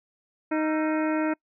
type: harmonic tone with a mistuned harmonic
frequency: 311.1 Hz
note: D#4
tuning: in tune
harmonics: 1 / 2 / 3 / 4 / 5 / 6 / 7 / 8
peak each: -24 / -30 / -34 / -36 / -38 / -40 / -41 / -42 dBFS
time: 0.51-1.34 s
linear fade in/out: 10 ms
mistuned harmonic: 4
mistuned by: +140 cents
effects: noise-tail reverb RT60 0.1 s tail -26 dB re dry